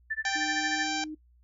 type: tone with tremolo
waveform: sine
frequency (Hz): 1764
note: A6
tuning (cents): +4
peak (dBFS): -27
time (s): 0.1-0.87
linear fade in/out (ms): 10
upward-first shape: sine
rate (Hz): 13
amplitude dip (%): 100
type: harmonic tone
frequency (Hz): 784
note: G5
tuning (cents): 0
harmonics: 1 / 2 / 3 / 4 / 5 / 6 / 7 / 8 / 9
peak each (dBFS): -33 / -36 / -38 / -39 / -40 / -41 / -41 / -42 / -43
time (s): 0.25-1.04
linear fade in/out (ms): 2
type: tone with pitch glide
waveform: sine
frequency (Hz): 306.2 to 308.2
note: D#4 to D#4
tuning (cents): -28 to -16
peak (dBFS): -35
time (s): 0.35-1.15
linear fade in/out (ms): 10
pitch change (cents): +12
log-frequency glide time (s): 0.55-0.71
effects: noise-tail reverb RT60 0.1 s tail -20 dB re dry + added 60 Hz sine -58 dBFS peak until 1.43 s

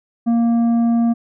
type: tone with tanh clipping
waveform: triangle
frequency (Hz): 233.1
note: A#3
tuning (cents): 0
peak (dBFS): -14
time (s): 0.26-1.14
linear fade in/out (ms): 20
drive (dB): 11
effects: none

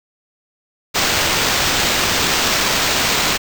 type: noise with sample-and-hold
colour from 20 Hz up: violet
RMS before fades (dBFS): -17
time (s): 0.94-3.38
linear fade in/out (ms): 20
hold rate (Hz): 11025
effects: none

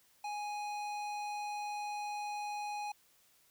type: tone with hard clipping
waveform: sine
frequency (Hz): 830.6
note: G#5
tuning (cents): 0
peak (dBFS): -39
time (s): 0.24-2.92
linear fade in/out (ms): 5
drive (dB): 15
effects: white hiss -68 dBFS RMS until 3.5 s

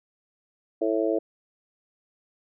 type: harmonic tone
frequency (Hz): 110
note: A2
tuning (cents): 0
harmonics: 3 / 4 / 5 / 6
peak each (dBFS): -26 / -27 / -28 / -29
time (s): 0.81-1.19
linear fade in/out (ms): 10
effects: none

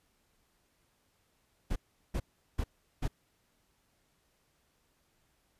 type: noise bursts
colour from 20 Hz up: brown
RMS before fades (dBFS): -31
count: 4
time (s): 1.7-3.08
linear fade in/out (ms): 10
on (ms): 60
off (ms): 380
effects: pink hiss -73 dBFS RMS until 5.59 s + resampled to 32000 Hz

